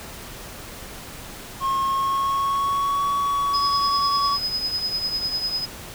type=tone with pitch glide; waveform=triangle; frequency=1079 to 1124.8 Hz; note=C#6 to C#6; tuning=-47 to +25 cents; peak=-18 dBFS; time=1.6-4.38 s; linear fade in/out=50 ms; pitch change=+72 cents; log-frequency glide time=1.83-3.05 s
type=tone with tremolo; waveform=sine; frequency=5040 Hz; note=D#8; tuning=21 cents sharp; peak=-20 dBFS; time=3.53-5.66 s; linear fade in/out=20 ms; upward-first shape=triangle; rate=10 Hz; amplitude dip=65%
effects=pink hiss -38 dBFS RMS until 5.94 s